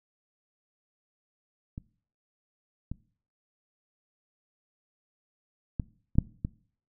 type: clicks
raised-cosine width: 5 ms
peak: -25 / -22 / -16 / -26 / -7 / -17 dBFS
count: 6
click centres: 1.779 / 2.916 / 5.798 / 6.155 / 6.185 / 6.449 s
effects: noise-tail reverb RT60 0.5 s tail -21 dB re dry